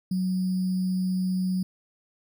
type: tone with sample-and-hold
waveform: sine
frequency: 185 Hz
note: F#3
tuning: in tune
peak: -23 dBFS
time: 0.11-1.63 s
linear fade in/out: 5 ms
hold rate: 4900 Hz
effects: none